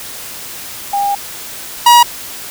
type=tone pair in turn; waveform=sine / 45% pulse; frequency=805 / 957.3 Hz; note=G5 / A#5; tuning=+46 / +46 cents; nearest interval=minor third; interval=300 cents; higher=second; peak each=-12 / -3 dBFS; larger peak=second; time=0.93-1.15 / 1.86-2.03 s; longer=first; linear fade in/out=5 ms; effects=white hiss -28 dBFS RMS until 2.5 s